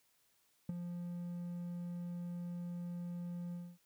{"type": "tone with ADSR envelope", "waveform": "triangle", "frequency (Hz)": 174.61, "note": "F3", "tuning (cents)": 0, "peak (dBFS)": -30, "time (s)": [0.69, 3.78], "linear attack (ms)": 4, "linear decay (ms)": 12, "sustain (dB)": -8, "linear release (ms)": 250, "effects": ["white hiss -74 dBFS RMS until 3.85 s"]}